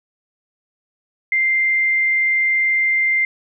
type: tone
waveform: sine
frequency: 2093 Hz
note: C7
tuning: in tune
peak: -14 dBFS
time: 1.32-3.25 s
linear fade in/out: 2 ms
effects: none